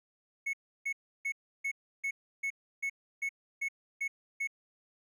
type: tone bursts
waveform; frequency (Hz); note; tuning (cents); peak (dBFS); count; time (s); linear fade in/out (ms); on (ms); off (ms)
triangle; 2201; C#7; -13; -29; 11; 0.46-4.474; 10; 74; 320
effects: none